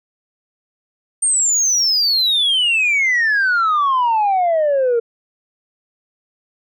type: exponential sweep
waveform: sine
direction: down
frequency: 8870 to 456.8 Hz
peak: -11 dBFS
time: 1.22-5 s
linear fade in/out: 10 ms
effects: tanh soft clip ceiling -11 dBFS